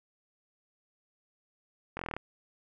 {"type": "slowing click train", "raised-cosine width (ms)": 0.5, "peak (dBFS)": -21, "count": 9, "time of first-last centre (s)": [1.97, 2.166], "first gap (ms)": 22, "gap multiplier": 1.03, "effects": []}